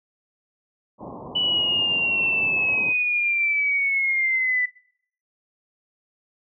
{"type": "low-pass noise", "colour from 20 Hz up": "pink", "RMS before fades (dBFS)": -34, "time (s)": [0.98, 2.94], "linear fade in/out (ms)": 50, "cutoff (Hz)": 1100, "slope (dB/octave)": 96}
{"type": "linear sweep", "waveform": "sine", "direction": "down", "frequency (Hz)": [2968, 1978], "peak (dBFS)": -19, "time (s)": [1.35, 4.66], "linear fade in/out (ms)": 10}
{"effects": ["noise-tail reverb RT60 0.6 s tail -21 dB re dry", "high-pass 150 Hz 12 dB/octave"]}